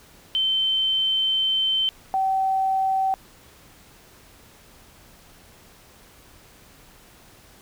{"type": "tone pair in turn", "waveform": "sine", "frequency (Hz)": [3091, 767.6], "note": ["G7", "G5"], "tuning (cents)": [-25, -37], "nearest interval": "2 octaves", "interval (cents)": 2412, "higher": "first", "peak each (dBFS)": -19, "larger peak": "neither", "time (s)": [[0.35, 1.89], [2.14, 3.14]], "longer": "first", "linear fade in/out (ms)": 0, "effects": ["pink hiss -51 dBFS RMS until 7.61 s"]}